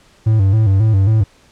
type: tone with vibrato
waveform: triangle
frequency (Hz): 103.2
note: G#2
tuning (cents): -10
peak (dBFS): -7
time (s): 0.26-1.24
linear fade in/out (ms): 10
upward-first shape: square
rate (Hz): 3.7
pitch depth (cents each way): 110
effects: pink hiss -50 dBFS RMS until 1.51 s + low-pass 8000 Hz 12 dB/octave